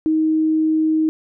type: tone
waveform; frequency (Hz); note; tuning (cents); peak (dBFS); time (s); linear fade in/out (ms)
sine; 314.7; D#4; +20; -14; 0.06-1.09; 0
effects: none